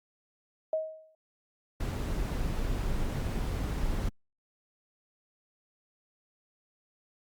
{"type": "tone with exponential decay", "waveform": "sine", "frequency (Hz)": 632, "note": "D#5", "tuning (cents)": 27, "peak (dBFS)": -24, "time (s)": [0.73, 1.15], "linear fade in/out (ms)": 2, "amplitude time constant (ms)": 91}
{"type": "noise", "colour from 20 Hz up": "brown", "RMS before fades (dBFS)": -31, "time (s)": [1.8, 4.09], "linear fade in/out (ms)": 5}
{"effects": ["Opus 48 kbps"]}